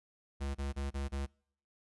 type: tone bursts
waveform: square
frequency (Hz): 69.3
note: C#2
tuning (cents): 0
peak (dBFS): -35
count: 5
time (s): 0.4-1.266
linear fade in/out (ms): 20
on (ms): 150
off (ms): 29
effects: noise-tail reverb RT60 0.6 s tail -26 dB re dry + resampled to 24000 Hz